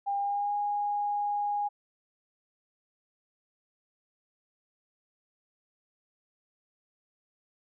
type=tone with pitch glide; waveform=sine; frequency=802 to 822.2 Hz; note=G5 to G#5; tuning=+39 to -18 cents; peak=-27 dBFS; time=0.06-1.69 s; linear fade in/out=20 ms; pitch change=+43 cents; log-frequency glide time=0.18-0.54 s; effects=none